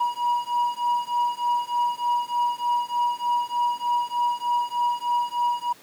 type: beating tone pair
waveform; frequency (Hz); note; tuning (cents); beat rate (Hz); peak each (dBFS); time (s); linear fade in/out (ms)
triangle; 961 / 964.3; B5 / B5; -48 / -42; 3.3; -23 / -23; 0-5.73; 10
effects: pink hiss -50 dBFS RMS until 5.82 s + high-pass 200 Hz 12 dB/octave